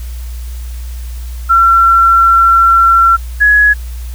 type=tone pair in turn; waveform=sine; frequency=1357 / 1679.7 Hz; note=E6 / G#6; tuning=+50 / +19 cents; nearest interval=major third; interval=369 cents; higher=second; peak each=-4 dBFS; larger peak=neither; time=1.49-3.17 / 3.4-3.74 s; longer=first; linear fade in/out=20 ms; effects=added 60 Hz sine -20 dBFS peak until 4.14 s + white hiss -38 dBFS RMS until 4.14 s